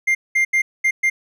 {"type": "tone bursts at uneven times", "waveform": "triangle", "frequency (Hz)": 2100, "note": "C7", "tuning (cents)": 6, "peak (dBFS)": -12, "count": 5, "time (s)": [[0.07, 0.15], [0.35, 0.45], [0.53, 0.62], [0.84, 0.91], [1.03, 1.1]], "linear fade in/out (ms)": 10, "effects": []}